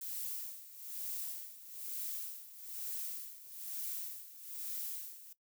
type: noise with tremolo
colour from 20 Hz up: violet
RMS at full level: -40 dBFS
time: 0.01-5.33 s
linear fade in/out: 5 ms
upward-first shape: sine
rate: 1.1 Hz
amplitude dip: 80%
effects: noise-tail reverb RT60 0.1 s tail -17 dB re dry